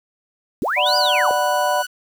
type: linear two-way sweep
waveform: sine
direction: up then down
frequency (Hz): 164.81 to 4987 to 479.9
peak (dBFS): -18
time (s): 0.62-1.31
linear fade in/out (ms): 0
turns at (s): 0.97
type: chord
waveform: sine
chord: B minor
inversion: first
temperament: just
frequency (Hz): 592.7 / 740.8 / 987.8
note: D5 / F#5 / B5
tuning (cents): +16 / +2 / 0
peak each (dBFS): -21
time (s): 0.76-1.83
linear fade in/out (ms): 20
type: tone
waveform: sawtooth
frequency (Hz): 1480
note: F#6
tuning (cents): 0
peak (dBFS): -21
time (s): 0.85-1.87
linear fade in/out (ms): 20
effects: 7-bit